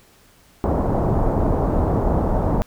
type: low-pass noise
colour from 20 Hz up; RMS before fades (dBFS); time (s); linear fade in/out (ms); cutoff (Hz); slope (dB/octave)
pink; -19; 0.64-2.62; 0; 910; 24
effects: pink hiss -53 dBFS RMS until 2.66 s